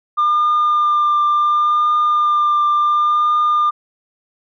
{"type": "tone with vibrato", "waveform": "sine", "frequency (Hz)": 1200, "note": "D6", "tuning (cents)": 37, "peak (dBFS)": -10, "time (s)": [0.17, 3.71], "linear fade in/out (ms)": 20, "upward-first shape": "triangle", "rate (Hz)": 0.7, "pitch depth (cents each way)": 17, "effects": ["tanh soft clip ceiling -10 dBFS"]}